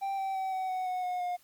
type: tone with pitch steps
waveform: triangle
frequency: 784 / 773.7 / 763.4 / 753.4 / 743.4 / 733.6 / 723.9 / 714.4 Hz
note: G5 / G5 / G5 / F#5 / F#5 / F#5 / F#5 / F5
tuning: 0 / -23 / -46 / +31 / +8 / -15 / -38 / +39 cents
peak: -28 dBFS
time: 0.01-1.37 s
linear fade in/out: 20 ms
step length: 170 ms
effects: white hiss -63 dBFS RMS until 1.43 s + MP3 96 kbps